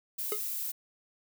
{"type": "noise", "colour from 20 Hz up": "violet", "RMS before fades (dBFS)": -35, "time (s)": [0.18, 0.72], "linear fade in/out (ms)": 10}
{"type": "tone with exponential decay", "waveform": "square", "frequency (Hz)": 421.5, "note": "G#4", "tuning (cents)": 26, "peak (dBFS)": -28, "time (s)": [0.32, 0.41], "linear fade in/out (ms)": 1, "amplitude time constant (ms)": 19}
{"effects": []}